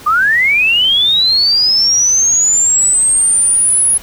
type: linear sweep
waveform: sine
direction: up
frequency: 1174.7 to 10548 Hz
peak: -8 dBFS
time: 0.06-3.98 s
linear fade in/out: 10 ms
effects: pink hiss -35 dBFS RMS until 4.02 s